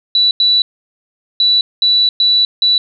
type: tone bursts at uneven times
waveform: sine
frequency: 3951 Hz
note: B7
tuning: in tune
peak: -8 dBFS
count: 6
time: 0.15-0.31 / 0.4-0.62 / 1.4-1.61 / 1.82-2.09 / 2.2-2.45 / 2.62-2.78 s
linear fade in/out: 2 ms
effects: none